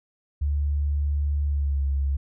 sine tone with pitch glide, 72.4 to 69.13 Hz, D2 to C#2, -24 to -4 cents, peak -21 dBFS, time 0.41-2.17 s, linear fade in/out 10 ms, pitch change -80 cents, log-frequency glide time 1.46-1.84 s, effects none

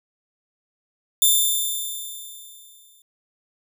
5% pulse tone with exponential decay, 3570 Hz, A7, 24 cents sharp, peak -5 dBFS, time 1.22-3.02 s, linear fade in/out 2 ms, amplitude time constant 390 ms, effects none

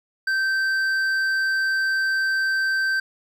sine tone with hard clipping, 1556 Hz, G6, 13 cents flat, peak -21 dBFS, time 0.27-3 s, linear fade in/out 5 ms, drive 6 dB, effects none

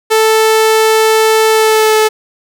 sawtooth tone with pitch glide, 440 to 433.7 Hz, A4 to A4, 0 to -25 cents, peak -3 dBFS, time 0.1-2.09 s, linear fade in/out 20 ms, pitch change -25 cents, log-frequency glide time 1.5-1.98 s, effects none

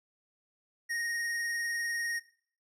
square tone with vibrato, 1864.7 Hz, A#6, in tune, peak -32 dBFS, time 0.89-2.2 s, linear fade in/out 20 ms, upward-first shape triangle, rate 20 Hz, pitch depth 27 cents each way, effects noise-tail reverb RT60 0.5 s tail -19 dB re dry + low-pass 12000 Hz 12 dB/octave

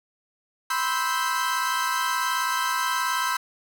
40% pulse chord, C major seventh, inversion third, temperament equal with one note detuned, 987.8 / 1046.5 / 1309.4 / 1568 Hz, B5 / C6 / E6 / G6, 0 / 0 / -12 / 0 cents, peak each -28 dBFS, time 0.7-3.37 s, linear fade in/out 5 ms, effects none

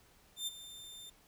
sawtooth tone with ADSR envelope, 3587 Hz, A7, 33 cents sharp, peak -31 dBFS, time 0.36-1.1 s, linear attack 110 ms, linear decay 25 ms, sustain -14 dB, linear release 8 ms, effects pink hiss -65 dBFS RMS until 1.27 s

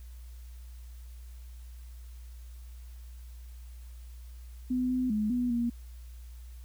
sine tone with pitch steps, 252.1 / 254.2 / 212.5 / 246 / 236.7 Hz, B3 / C4 / G#3 / B3 / A#3, +36 / -50 / +40 / -7 / +27 cents, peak -26 dBFS, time 4.7-5.7 s, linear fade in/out 10 ms, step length 200 ms, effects added 60 Hz sine -43 dBFS peak until 6.64 s + white hiss -62 dBFS RMS until 6.64 s

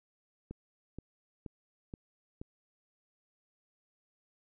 click train, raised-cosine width 3 ms, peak -29 dBFS, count 5, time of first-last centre 0.51-2.415 s, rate 2.1 Hz, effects none

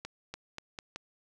accelerating click train, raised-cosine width 0.2 ms, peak -22 dBFS, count 5, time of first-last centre 0.05-0.96 s, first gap 290 ms, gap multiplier 0.84, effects none

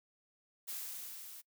blue noise with level ramp, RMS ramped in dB -41 to -51 dBFS, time 0.67-1.42 s, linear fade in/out 20 ms, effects noise-tail reverb RT60 0.1 s tail -24 dB re dry

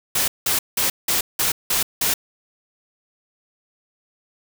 white noise bursts, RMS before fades -20 dBFS, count 7, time 0.15-2.14 s, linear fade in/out 5 ms, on 130 ms, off 180 ms, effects none

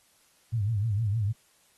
sine tone with vibrato, 106.9 Hz, A2, 49 cents flat, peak -24 dBFS, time 0.52-1.33 s, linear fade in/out 20 ms, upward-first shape triangle, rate 6.5 Hz, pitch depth 190 cents each way, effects white hiss -64 dBFS RMS until 1.77 s + AAC 32 kbps

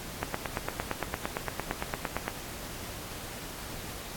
click train, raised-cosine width 0.5 ms, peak -14 dBFS, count 19, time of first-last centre 0.23-2.28 s, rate 8.78 Hz, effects pink hiss -41 dBFS RMS until 4.16 s + AAC 64 kbps

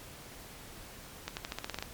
accelerating click train, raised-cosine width 0.2 ms, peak -18 dBFS, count 10, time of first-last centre 1.28-1.825 s, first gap 89 ms, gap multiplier 0.9, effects pink hiss -49 dBFS RMS until 1.93 s + MP3 96 kbps

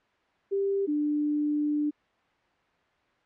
sine tone pair in turn, 395 / 296.7 Hz, G4 / D4, +13 / +18 cents, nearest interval perfect fourth, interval 495 cents, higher first, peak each -24 dBFS, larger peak neither, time 0.51-0.87 / 0.87-1.91 s, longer second, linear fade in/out 20 ms, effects white hiss -66 dBFS RMS until 3.25 s + low-pass 2000 Hz 12 dB/octave

